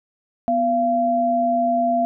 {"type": "tone pair together", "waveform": "sine", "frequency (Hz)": [246.6, 685], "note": ["B3", "F5"], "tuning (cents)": [-2, -34], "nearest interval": "octave + tritone", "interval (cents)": 1768, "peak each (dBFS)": [-23, -17], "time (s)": [0.48, 2.05], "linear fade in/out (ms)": 0, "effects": []}